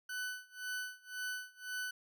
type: tone with tremolo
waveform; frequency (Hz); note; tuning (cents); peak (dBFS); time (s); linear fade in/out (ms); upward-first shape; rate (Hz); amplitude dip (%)
40% pulse; 1500; F#6; +23; -36; 0.09-1.91; 5; sine; 1.9; 95
effects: none